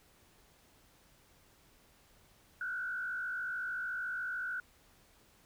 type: tone with frequency modulation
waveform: sine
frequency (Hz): 1479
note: F#6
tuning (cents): -1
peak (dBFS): -35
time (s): 2.61-4.6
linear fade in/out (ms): 2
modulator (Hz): 53.7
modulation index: 1.1
effects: pink hiss -65 dBFS RMS until 5.45 s